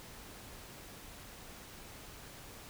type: silence
effects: pink hiss -51 dBFS RMS until 2.69 s